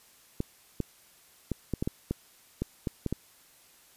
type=clicks; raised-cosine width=3 ms; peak=-16 dBFS; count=11; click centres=0.404 / 0.803 / 1.517 / 1.737 / 1.825 / 1.875 / 2.11 / 2.62 / 2.872 / 3.063 / 3.126 s; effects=white hiss -59 dBFS RMS until 3.96 s + resampled to 32000 Hz